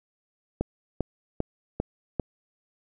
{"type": "click train", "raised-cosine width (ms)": 2, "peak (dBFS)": -12, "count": 5, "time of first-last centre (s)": [0.61, 2.197], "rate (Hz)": 2.52, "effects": []}